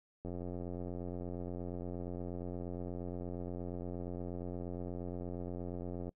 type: click train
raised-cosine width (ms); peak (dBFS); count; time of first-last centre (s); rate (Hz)
2; -29; 518; 0.25-6.092; 88.5
effects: noise-tail reverb RT60 0.1 s tail -25 dB re dry